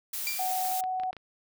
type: noise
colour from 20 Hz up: blue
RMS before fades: -34 dBFS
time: 0.13-0.81 s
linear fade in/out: 5 ms
type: tone with exponential decay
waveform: 25% pulse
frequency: 2362 Hz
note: D7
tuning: 9 cents sharp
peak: -24 dBFS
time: 0.27-0.56 s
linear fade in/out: 0 ms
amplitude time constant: 62 ms
type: tone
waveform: sine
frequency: 745 Hz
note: F#5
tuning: 12 cents sharp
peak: -28 dBFS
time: 0.39-1.11 s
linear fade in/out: 5 ms
type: clicks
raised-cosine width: 0.3 ms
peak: -28 dBFS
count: 7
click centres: 0.651 / 0.716 / 0.839 / 0.999 / 1.035 / 1.13 / 1.167 s
effects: none